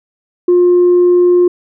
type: tone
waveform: sine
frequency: 355.1 Hz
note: F4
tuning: 29 cents sharp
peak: -4 dBFS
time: 0.48-1.48 s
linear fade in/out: 5 ms
effects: tanh soft clip ceiling -3 dBFS